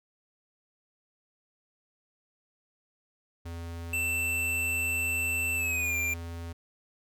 square tone, 84.3 Hz, E2, 39 cents sharp, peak -37 dBFS, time 3.45-6.53 s, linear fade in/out 10 ms
square tone with pitch glide, 2670 to 2379 Hz, E7 to D7, +22 to +22 cents, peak -28 dBFS, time 3.93-6.14 s, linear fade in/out 5 ms, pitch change -200 cents, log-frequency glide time 5.55-5.96 s
effects none

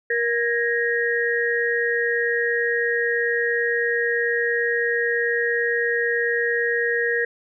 sine tone cluster, 471.4 / 1647 / 1876 Hz, A#4 / G#6 / A#6, +19 / -15 / +11 cents, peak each -23 / -25 / -23 dBFS, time 0.1-7.25 s, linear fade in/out 5 ms, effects none

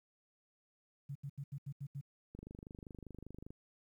sine tone bursts, 140 Hz, C#3, 18 cents sharp, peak -40 dBFS, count 7, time 1.09-2.012 s, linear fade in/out 10 ms, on 64 ms, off 79 ms
click train, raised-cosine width 3 ms, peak -36 dBFS, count 30, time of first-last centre 2.35-3.505 s, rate 25.1 Hz
effects 12-bit

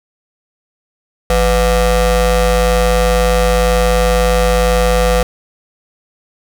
35% pulse ring-modulated tone, 225 Hz, A3, 39 cents sharp, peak -5 dBFS, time 1.3-5.23 s, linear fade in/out 2 ms, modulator 276 Hz, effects none

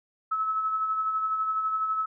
sine tone with tremolo, 1297 Hz, E6, 28 cents flat, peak -23 dBFS, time 0.31-2.06 s, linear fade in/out 10 ms, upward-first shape sine, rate 12 Hz, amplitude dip 40%, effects none

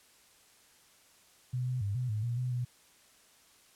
sine tone with pitch steps, 125.5 / 126.7 / 100.5 / 125.7 / 106.9 / 119.3 / 125.9 / 123.1 Hz, B2 / B2 / G2 / B2 / A2 / A#2 / B2 / B2, +28 / +45 / +44 / +31 / -49 / +41 / +34 / -5 cents, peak -30 dBFS, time 1.53-2.65 s, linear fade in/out 10 ms, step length 140 ms, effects white hiss -62 dBFS RMS until 3.75 s + low-pass 11000 Hz 12 dB/octave

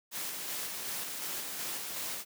white noise with tremolo, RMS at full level -37 dBFS, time 0.11-2.25 s, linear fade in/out 50 ms, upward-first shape square, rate 2.7 Hz, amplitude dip 25%, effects high-pass 150 Hz 12 dB/octave

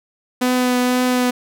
sawtooth tone with vibrato, 250 Hz, B3, 21 cents sharp, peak -11 dBFS, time 0.41-1.31 s, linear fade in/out 10 ms, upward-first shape triangle, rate 2 Hz, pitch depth 14 cents each way, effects none

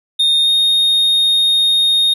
triangle tone with pitch glide, 3675 to 3703 Hz, A#7 to A#7, -25 to -12 cents, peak -9 dBFS, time 0.19-2.14 s, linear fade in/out 10 ms, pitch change +13 cents, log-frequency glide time 0.43-0.49 s, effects none

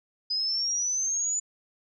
sine exponential sweep, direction up, 4978 to 7020 Hz, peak -25 dBFS, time 0.3-1.4 s, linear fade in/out 10 ms, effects none

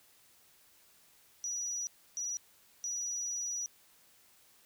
sine tone bursts at uneven times, 5840 Hz, F#8, 24 cents flat, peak -34 dBFS, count 3, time 1.44-1.87 / 2.17-2.37 / 2.84-3.66 s, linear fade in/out 0 ms, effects white hiss -64 dBFS RMS until 4.65 s

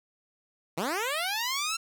10% pulse linear sweep, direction up, 146.83 to 1362 Hz, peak -20 dBFS, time 0.77-1.77 s, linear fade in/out 10 ms, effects none

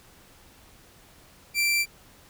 sawtooth tone, 2349 Hz, D7, in tune, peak -18 dBFS, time 1.54-1.86 s, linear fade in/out 50 ms, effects pink hiss -54 dBFS RMS until 2.29 s

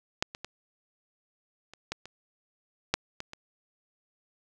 clicks, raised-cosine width 0.2 ms, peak -8 / -22 / -20 / -29 / -15 / -26 / -6 / -19 / -24 dBFS, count 9, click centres 0.225 / 0.349 / 0.446 / 1.736 / 1.92 / 2.056 / 2.94 / 3.204 / 3.334 s, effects none

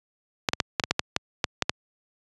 clicks, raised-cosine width 0.2 ms, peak -3 dBFS, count 11, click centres 0.488 / 0.534 / 0.602 / 0.798 / 0.838 / 0.91 / 0.994 / 1.164 / 1.442 / 1.623 / 1.695 s, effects high-pass 80 Hz 12 dB/octave + resampled to 22050 Hz

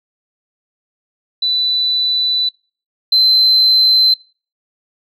sine tone pair in turn, 3983 / 4076 Hz, B7 / C8, +14 / -46 cents, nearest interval unison, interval 40 cents, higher second, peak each -13 / -7 dBFS, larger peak second, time 1.42-2.49 / 3.12-4.14 s, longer first, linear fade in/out 5 ms, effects noise-tail reverb RT60 0.4 s tail -24 dB re dry + tanh soft clip ceiling -4 dBFS

